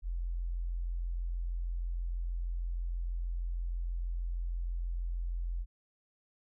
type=tone; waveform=sine; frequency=43.15 Hz; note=F1; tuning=20 cents flat; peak=-32 dBFS; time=0.02-5.66 s; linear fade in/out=50 ms; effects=none